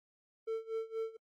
triangle tone with tremolo, 447.6 Hz, A4, 30 cents sharp, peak -31 dBFS, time 0.47-1.17 s, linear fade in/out 10 ms, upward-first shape sine, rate 4.2 Hz, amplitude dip 90%, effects AAC 48 kbps

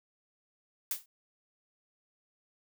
blue noise with exponential decay, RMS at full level -29 dBFS, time 0.91-1.06 s, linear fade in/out 2 ms, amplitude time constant 32 ms, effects none

